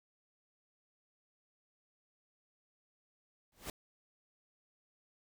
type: noise with exponential growth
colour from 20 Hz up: pink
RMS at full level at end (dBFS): -38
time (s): 3.52-3.7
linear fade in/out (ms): 2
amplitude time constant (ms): 37
effects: none